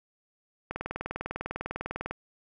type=click train; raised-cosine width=0.5 ms; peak=-18 dBFS; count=29; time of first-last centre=0.71-2.11 s; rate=20 Hz; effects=none